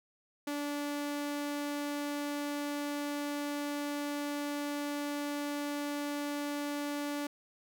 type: tone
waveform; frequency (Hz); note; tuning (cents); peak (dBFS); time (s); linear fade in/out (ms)
sawtooth; 290; D4; -22; -30; 0.47-7.27; 5
effects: none